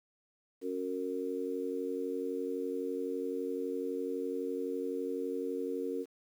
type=harmonic tone; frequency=91.9 Hz; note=F#2; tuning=11 cents flat; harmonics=3 / 4 / 5; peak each=-38 / -39 / -36 dBFS; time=0.61-6.06 s; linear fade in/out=50 ms; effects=10-bit